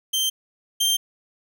sawtooth tone pair in turn, 3136 / 3161 Hz, G7 / G7, 0 / +14 cents, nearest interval unison, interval 14 cents, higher second, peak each -17 / -15 dBFS, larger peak second, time 0.13-0.3 / 0.8-0.97 s, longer neither, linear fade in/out 10 ms, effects none

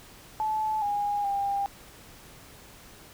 sine tone with pitch steps, 866 / 819 / 799 Hz, A5 / G#5 / G5, -28 / -24 / +33 cents, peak -25 dBFS, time 0.4-1.66 s, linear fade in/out 0 ms, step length 420 ms, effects pink hiss -50 dBFS RMS until 3.13 s

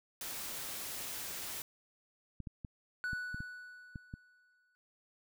white noise, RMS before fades -42 dBFS, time 0.21-1.62 s, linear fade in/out 2 ms
clicks, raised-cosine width 5 ms, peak -30 dBFS, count 8, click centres 2.403 / 2.472 / 2.648 / 3.132 / 3.345 / 3.405 / 3.958 / 4.139 s
triangle tone with exponential decay, 1480 Hz, F#6, in tune, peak -32 dBFS, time 3.04-4.75 s, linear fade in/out 0 ms, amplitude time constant 370 ms
effects none

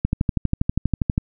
click train, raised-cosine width 5 ms, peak -6 dBFS, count 15, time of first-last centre 0.05-1.179 s, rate 12.4 Hz, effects none

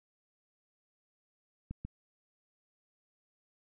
clicks, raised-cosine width 5 ms, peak -27 dBFS, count 2, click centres 1.71 / 1.85 s, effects none

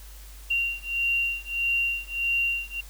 sine beating tone pair, 2764 / 2765.6 Hz, F7 / F7, -19 / -18 cents, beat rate 1.6 Hz, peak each -27 dBFS, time 0.5-2.81 s, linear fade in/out 10 ms, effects added 50 Hz sine -42 dBFS peak until 2.89 s + white hiss -50 dBFS RMS until 2.89 s

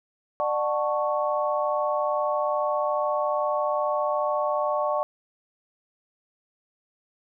sine chord, D major seventh, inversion none, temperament equal with one note detuned, 597.6 / 740 / 880 / 1108.7 Hz, D5 / F#5 / A5 / C#6, +30 / 0 / 0 / 0 cents, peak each -25 / -31 / -31 / -28 dBFS, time 0.4-5.03 s, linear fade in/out 0 ms, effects none

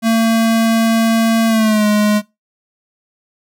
square tone with pitch glide, 226.2 to 209.8 Hz, A3 to G#3, +48 to +18 cents, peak -11 dBFS, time 0.02-2.22 s, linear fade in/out 50 ms, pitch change -130 cents, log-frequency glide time 1.47-1.86 s, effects noise-tail reverb RT60 0.2 s tail -20 dB re dry

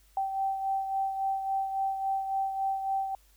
sine beating tone pair, 776 / 779.6 Hz, G5 / G5, -18 / -10 cents, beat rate 3.6 Hz, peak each -28 / -37 dBFS, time 0.17-3.15 s, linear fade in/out 2 ms, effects added 50 Hz sine -60 dBFS peak until 3.36 s + white hiss -65 dBFS RMS until 3.36 s

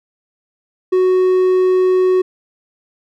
triangle tone with hard clipping, 370 Hz, F#4, in tune, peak -11 dBFS, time 0.92-2.22 s, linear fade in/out 10 ms, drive 6 dB, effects none

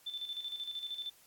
sine tone with tremolo, 3533 Hz, A7, 6 cents sharp, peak -36 dBFS, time 0.06-1.1 s, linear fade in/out 10 ms, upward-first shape square, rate 13 Hz, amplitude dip 60%, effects white hiss -63 dBFS RMS until 1.26 s + AAC 64 kbps

